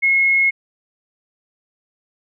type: tone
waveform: sine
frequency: 2168 Hz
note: C#7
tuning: 39 cents flat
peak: -12 dBFS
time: 0.02-0.51 s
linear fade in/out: 20 ms
effects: none